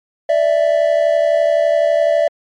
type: tone pair together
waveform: triangle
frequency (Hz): 587.3 / 659.2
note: D5 / E5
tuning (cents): 0 / 0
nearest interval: major second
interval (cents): 200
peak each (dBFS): -12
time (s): 0.29-2.28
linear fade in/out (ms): 5
effects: MP3 48 kbps